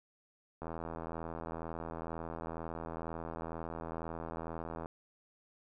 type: click train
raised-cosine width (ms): 1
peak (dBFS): -27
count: 349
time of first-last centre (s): 0.62-4.859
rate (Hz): 82.1
effects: none